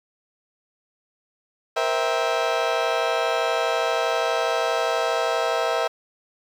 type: chord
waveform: 30% pulse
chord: C dominant seventh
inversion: third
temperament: just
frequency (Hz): 470.9 / 523.3 / 654.1 / 784.9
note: Bb4 / C5 / E5 / G5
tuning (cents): +18 / 0 / -14 / +2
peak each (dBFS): -24 / -26 / -21 / -26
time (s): 1.76-5.88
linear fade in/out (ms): 10
effects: low-pass 5000 Hz 12 dB/octave + 8-bit